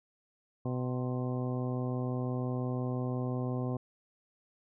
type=harmonic tone with a mistuned harmonic; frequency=125.8 Hz; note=B2; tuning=32 cents sharp; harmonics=1 / 2 / 3 / 4 / 5 / 6 / 7 / 8; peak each=-33 / -36 / -41 / -42 / -45 / -47 / -53 / -48 dBFS; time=0.65-3.77 s; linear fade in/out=5 ms; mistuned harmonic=8; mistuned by=+71 cents; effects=none